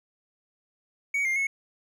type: tone with pitch steps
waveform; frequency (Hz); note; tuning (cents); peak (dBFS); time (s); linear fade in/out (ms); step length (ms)
triangle; 2247 / 2113 / 2192; C#7 / C7 / C#7; +23 / +16 / -20; -22; 1.14-1.47; 5; 110
effects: none